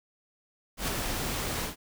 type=noise with ADSR envelope; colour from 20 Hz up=pink; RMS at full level=-28 dBFS; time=0.77-1.76 s; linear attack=110 ms; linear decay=4 ms; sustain=-4 dB; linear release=120 ms; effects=none